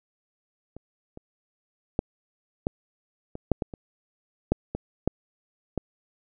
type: clicks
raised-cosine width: 2 ms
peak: -27 / -27 / -9 / -11 / -22 / -6 / -13 / -24 / -7 / -16 / -8 / -13 dBFS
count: 12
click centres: 0.766 / 1.174 / 1.991 / 2.669 / 3.354 / 3.517 / 3.622 / 3.738 / 4.52 / 4.75 / 5.076 / 5.777 s
effects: none